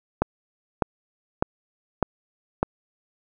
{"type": "click train", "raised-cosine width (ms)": 1, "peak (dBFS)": -5, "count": 5, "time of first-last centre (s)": [0.22, 2.63], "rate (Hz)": 1.66, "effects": []}